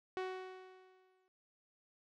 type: tone with exponential decay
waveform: sawtooth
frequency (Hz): 372.9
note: F#4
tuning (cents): +14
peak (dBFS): -32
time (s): 0.17-1.28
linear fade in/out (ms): 0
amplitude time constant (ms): 240
effects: low-pass 3000 Hz 12 dB/octave

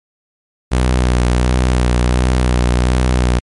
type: tone with vibrato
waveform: sawtooth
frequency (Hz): 61.8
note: B1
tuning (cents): +2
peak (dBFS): -7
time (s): 0.71-3.4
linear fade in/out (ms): 20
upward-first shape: sine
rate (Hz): 1.4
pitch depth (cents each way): 30
effects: MP3 48 kbps

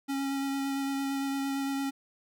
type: tone with vibrato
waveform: square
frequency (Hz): 274.5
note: C#4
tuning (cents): -17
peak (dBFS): -30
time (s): 0.08-1.91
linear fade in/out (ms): 20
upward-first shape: sine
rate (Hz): 8.8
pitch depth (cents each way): 12
effects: none

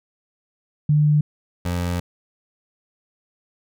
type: tone pair in turn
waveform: sine / 25% pulse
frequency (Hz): 149.6 / 87.88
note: D3 / F2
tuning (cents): +32 / +11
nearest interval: major sixth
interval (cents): 921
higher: first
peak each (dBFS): -13 / -18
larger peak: first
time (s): 0.89-1.21 / 1.65-2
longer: second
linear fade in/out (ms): 5
effects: none

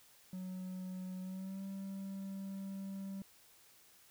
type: tone with pitch glide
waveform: triangle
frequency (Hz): 185 to 194.42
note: F#3 to G3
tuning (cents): 0 to -14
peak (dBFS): -39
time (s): 0.33-3.22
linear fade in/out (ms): 2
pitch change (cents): +86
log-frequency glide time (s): 1.21-1.62
effects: white hiss -64 dBFS RMS until 4.1 s

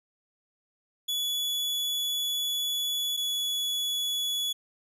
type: tone pair in turn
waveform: 40% pulse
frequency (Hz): 3412 / 3399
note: G#7 / G#7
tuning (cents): +46 / +39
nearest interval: unison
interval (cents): 7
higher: first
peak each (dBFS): -26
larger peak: neither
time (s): 1.08-3.17 / 3.17-4.53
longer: first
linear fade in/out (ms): 10
effects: none

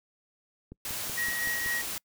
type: click train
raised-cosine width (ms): 3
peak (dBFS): -30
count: 6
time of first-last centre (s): 0.72-1.662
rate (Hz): 5.31
type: noise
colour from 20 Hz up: white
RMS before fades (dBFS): -35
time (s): 0.85-1.98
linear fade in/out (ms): 2
type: tone with tremolo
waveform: triangle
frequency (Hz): 1900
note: A#6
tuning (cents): +33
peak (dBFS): -27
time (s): 1.17-1.82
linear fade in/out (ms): 10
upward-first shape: sine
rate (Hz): 4.1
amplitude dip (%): 35
effects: noise-tail reverb RT60 0.1 s tail -26 dB re dry

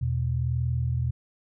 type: tone pair together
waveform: sine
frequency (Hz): 81.8 / 123.1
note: E2 / B2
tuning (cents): -13 / -5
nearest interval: perfect fifth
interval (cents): 708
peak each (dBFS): -28 / -25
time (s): 0.01-1.11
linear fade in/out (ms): 10
effects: none

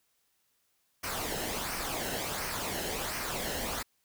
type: noise with flanger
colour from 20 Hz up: pink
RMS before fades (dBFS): -35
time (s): 1.03-3.83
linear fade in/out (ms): 10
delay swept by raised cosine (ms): 0.27 to 0.87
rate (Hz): 1.4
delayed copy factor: -0.55
effects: white hiss -74 dBFS RMS until 4.04 s

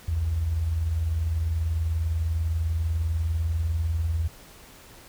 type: tone pair together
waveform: sine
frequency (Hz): 62.29 / 82.41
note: B1 / E2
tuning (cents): +15 / 0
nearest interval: perfect fourth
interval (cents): 485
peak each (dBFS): -34 / -23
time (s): 0.08-4.28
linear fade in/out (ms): 5
effects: pink hiss -49 dBFS RMS until 5.08 s

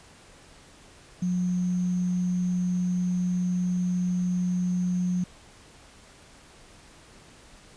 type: tone with sample-and-hold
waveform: sine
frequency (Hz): 180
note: F#3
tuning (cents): -47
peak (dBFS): -23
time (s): 1.22-5.24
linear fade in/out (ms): 5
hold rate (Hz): 6300
effects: pink hiss -52 dBFS RMS until 7.76 s + resampled to 22050 Hz

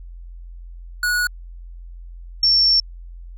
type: tone pair in turn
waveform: square / sine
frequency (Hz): 1461 / 5442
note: F#6 / F8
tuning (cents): -22 / -46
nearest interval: octave + major seventh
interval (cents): 2276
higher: second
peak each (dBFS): -18 / -12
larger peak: second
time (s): 1.03-1.27 / 2.43-2.8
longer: second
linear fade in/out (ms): 2
effects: added 43 Hz sine -34 dBFS peak until 3.37 s

